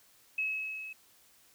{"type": "tone with level ramp", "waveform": "sine", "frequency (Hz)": 2575, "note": "E7", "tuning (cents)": -41, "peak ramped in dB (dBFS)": [-28, -41], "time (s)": [0.38, 0.93], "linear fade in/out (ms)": 5, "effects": ["white hiss -63 dBFS RMS until 1.54 s"]}